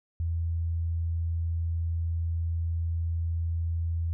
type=tone; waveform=sine; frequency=83.3 Hz; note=E2; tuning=19 cents sharp; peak=-26 dBFS; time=0.2-4.13 s; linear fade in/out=0 ms; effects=none